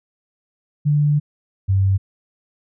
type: tone pair in turn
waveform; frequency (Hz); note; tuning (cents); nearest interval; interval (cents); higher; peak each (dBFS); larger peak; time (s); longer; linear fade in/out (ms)
sine; 147.4 / 96.7; D3 / G2; +7 / -23; perfect fifth; 730; first; -13; neither; 0.85-1.2 / 1.68-1.98; first; 20
effects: none